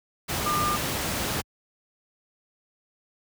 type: tone in noise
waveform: sine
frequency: 1202 Hz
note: D6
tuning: 40 cents sharp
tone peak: -24 dBFS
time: 0.45-0.77 s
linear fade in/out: 20 ms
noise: pink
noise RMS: -28 dBFS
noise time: 0.28-1.42 s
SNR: +1 dB
effects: high-pass 60 Hz 12 dB/octave